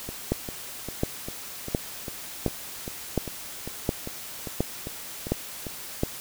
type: two click trains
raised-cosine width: 2 ms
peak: -9 / -20 dBFS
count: 9 / 15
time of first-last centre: 0.32-6.034 / 0.09-5.668 s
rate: 1.4 / 2.51 Hz
effects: white hiss -39 dBFS RMS until 6.2 s